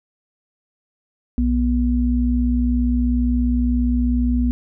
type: tone pair together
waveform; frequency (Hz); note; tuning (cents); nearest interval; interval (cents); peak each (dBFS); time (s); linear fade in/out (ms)
sine; 61 / 244; B1 / B3; -21 / -21; 2 octaves; 2400; -18; 1.38-4.51; 0
effects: none